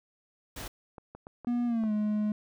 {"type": "noise", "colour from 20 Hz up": "pink", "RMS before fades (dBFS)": -40, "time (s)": [0.56, 0.68], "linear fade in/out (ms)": 5}
{"type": "clicks", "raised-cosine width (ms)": 1, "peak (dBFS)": -30, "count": 5, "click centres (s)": [0.982, 1.15, 1.269, 1.447, 1.837]}
{"type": "tone with pitch glide", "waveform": "triangle", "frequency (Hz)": [241.2, 211.2], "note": ["B3", "G#3"], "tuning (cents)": [-41, 29], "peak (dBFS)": -24, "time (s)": [1.47, 2.32], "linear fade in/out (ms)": 2, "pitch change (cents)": -230, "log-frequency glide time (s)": [1.66, 1.92]}
{"effects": []}